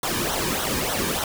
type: noise with flanger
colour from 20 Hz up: pink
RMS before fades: -25 dBFS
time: 0.03-1.24 s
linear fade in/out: 2 ms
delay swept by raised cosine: 0.41 to 1.51 ms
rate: 3.4 Hz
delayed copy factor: -0.7
effects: none

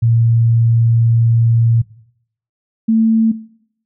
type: tone pair in turn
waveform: sine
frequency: 115.6 / 223.5 Hz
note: A#2 / A3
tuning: -14 / +27 cents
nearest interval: major seventh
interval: 1141 cents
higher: second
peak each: -9 dBFS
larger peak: neither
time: 0.02-1.82 / 2.88-3.32 s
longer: first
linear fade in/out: 10 ms
effects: noise-tail reverb RT60 0.7 s tail -19 dB re dry

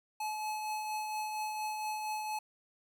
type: tone with tremolo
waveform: square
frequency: 857 Hz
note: A5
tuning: 46 cents flat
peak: -34 dBFS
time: 0.2-2.39 s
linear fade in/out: 5 ms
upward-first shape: triangle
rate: 4.3 Hz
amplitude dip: 35%
effects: 12-bit

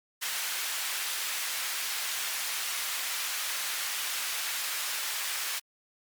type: high-pass noise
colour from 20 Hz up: pink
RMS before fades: -33 dBFS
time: 0.21-5.6 s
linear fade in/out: 20 ms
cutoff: 1600 Hz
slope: 12 dB/octave
effects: Opus 48 kbps

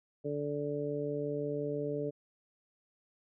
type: harmonic tone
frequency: 145.8 Hz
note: D3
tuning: 12 cents flat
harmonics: 1 / 2 / 3 / 4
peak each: -40 / -39 / -35 / -40 dBFS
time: 0.24-2.11 s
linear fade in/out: 20 ms
effects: none

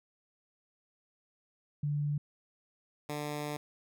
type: tone pair in turn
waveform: sine / 10% pulse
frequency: 146.4 / 148.19 Hz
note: D3 / D3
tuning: -5 / +16 cents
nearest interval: unison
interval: 21 cents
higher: second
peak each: -29 / -27 dBFS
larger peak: second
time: 1.83-2.18 / 3.09-3.57 s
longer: second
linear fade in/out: 5 ms
effects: none

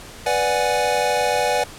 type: chord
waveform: square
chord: G# half-diminished seventh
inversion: first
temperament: equal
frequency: 493.9 / 587.3 / 740 / 830.6 Hz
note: B4 / D5 / F#5 / G#5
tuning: 0 / 0 / 0 / 0 cents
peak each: -24 dBFS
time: 0.26-1.64 s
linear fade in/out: 5 ms
effects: pink hiss -39 dBFS RMS until 1.78 s + low-pass 11000 Hz 12 dB/octave

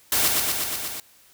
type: noise with echo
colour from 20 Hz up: white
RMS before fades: -21 dBFS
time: 0.12-0.28 s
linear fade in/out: 2 ms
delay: 120 ms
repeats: 6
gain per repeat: -2 dB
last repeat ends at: 1 s
effects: white hiss -55 dBFS RMS until 1.33 s

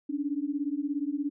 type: beating tone pair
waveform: sine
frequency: 279.6 / 296.6 Hz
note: C#4 / D4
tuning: +15 / +17 cents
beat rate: 17 Hz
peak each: -31 dBFS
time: 0.09-1.3 s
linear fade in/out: 10 ms
effects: none

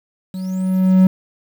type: tone with level ramp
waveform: triangle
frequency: 186.9 Hz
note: F#3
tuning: 18 cents sharp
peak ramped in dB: -22 to -4 dBFS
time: 0.34-1.07 s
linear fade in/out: 2 ms
effects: 7-bit

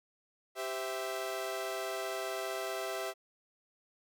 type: chord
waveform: sawtooth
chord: C major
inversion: second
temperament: equal with one note detuned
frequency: 392 / 517.5 / 659.3 Hz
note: G4 / C5 / E5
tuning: 0 / -19 / 0 cents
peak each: -36 / -39 / -34 dBFS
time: 0.55-3.14 s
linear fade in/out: 50 ms
effects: none

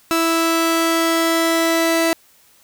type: tone pair together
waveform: sawtooth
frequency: 329.6 / 659.3 Hz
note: E4 / E5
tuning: 0 / 0 cents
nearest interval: octave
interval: 1200 cents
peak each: -13 dBFS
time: 0.11-2.13 s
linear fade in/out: 0 ms
effects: white hiss -53 dBFS RMS until 2.63 s

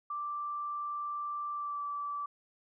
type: tone with pitch glide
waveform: sine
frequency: 1174.7 to 1159.2 Hz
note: D6 to D6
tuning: 0 to -23 cents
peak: -34 dBFS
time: 0.1-2.26 s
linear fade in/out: 5 ms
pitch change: -23 cents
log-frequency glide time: 1.53-1.82 s
effects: none

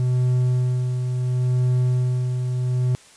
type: tone with tremolo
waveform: triangle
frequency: 125.7 Hz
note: B2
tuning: 31 cents sharp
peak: -14 dBFS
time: 0-2.95 s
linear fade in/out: 0 ms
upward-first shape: sine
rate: 0.72 Hz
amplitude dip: 45%
effects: white hiss -49 dBFS RMS until 3.16 s + resampled to 22050 Hz

